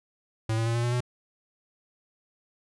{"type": "tone with pitch steps", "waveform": "square", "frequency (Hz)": [111.3, 113.57, 115.89, 118.26, 120.67, 123.14], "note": ["A2", "A#2", "A#2", "A#2", "B2", "B2"], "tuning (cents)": [20, -45, -10, 25, -40, -5], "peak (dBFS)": -25, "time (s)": [0.49, 1.006], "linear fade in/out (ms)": 5, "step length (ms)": 86, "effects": ["resampled to 24000 Hz"]}